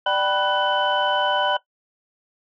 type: tone cluster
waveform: sine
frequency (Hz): 593 / 774 / 985 / 1490 / 3021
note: D5 / G5 / B5 / F#6 / F#7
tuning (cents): +17 / -22 / -5 / +12 / +35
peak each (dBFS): -24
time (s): 0.06-1.57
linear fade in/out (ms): 5
effects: noise-tail reverb RT60 0.1 s tail -17 dB re dry + tanh soft clip ceiling -8 dBFS